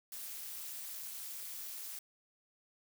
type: noise with amplitude modulation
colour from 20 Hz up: blue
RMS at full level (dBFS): -41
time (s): 0.12-1.99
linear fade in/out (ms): 2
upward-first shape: sine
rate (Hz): 289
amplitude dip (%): 85
effects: none